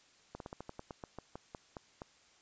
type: slowing click train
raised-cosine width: 1 ms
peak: -29 dBFS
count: 14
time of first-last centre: 0.35-2.019 s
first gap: 52 ms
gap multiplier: 1.14
effects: white hiss -65 dBFS RMS until 2.41 s + resampled to 16000 Hz